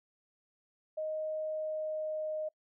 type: tone with pitch glide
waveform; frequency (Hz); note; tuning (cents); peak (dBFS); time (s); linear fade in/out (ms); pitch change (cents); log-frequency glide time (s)
sine; 623 to 619.4; D#5 to D#5; +2 to -8; -33; 0.97-2.49; 10; -10; 1.41-2.37
effects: noise-tail reverb RT60 0.1 s tail -25 dB re dry